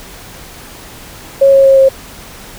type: tone with pitch steps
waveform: sine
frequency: 548 / 543.9 / 539.8 / 535.8 Hz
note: C#5 / C#5 / C#5 / C5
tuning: -20 / -33 / -46 / +41 cents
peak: -3 dBFS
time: 1.41-1.89 s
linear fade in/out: 10 ms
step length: 120 ms
effects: pink hiss -33 dBFS RMS until 2.58 s